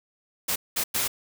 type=noise bursts at uneven times; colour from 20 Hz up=white; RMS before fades=-26 dBFS; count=3; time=0.48-0.56 / 0.76-0.84 / 0.94-1.08 s; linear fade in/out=10 ms; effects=none